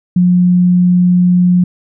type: tone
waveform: sine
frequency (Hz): 178.9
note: F3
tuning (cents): +42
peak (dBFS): -6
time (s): 0.16-1.64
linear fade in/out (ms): 5
effects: none